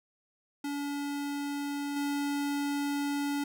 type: tone with level steps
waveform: square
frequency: 285.6 Hz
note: D4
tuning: 48 cents flat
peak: -33 / -30 dBFS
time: 0.64-3.44 s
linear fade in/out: 5 ms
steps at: 1.96 s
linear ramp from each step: 5 ms
effects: none